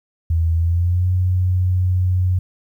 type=tone with pitch glide; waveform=sine; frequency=82.41 to 91.44 Hz; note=E2 to F#2; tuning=0 to -20 cents; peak=-14 dBFS; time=0.3-2.39 s; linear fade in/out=5 ms; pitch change=+180 cents; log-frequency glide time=0.55-1.09 s; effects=9-bit